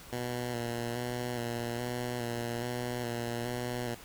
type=tone with vibrato; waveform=10% pulse; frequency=120.4 Hz; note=B2; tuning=44 cents flat; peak=-25 dBFS; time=0.12-3.95 s; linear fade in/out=10 ms; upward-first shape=square; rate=1.2 Hz; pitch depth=30 cents each way; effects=pink hiss -50 dBFS RMS until 4.04 s